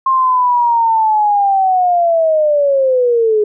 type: linear sweep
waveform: sine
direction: down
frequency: 1066 to 415.3 Hz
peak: -9 dBFS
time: 0.06-3.44 s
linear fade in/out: 5 ms
effects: none